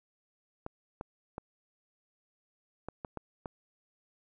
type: clicks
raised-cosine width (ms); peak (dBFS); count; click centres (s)
1; -24; 7; 0.664 / 1.011 / 1.381 / 2.886 / 3.048 / 3.173 / 3.458
effects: none